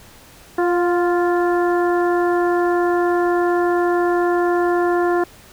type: harmonic tone with a mistuned harmonic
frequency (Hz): 349.2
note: F4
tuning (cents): 0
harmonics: 1 / 2 / 3 / 4 / 5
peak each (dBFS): -16 / -22 / -26 / -28 / -30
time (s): 0.58-5.24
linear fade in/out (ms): 5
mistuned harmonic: 2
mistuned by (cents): +24
effects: pink hiss -45 dBFS RMS until 5.52 s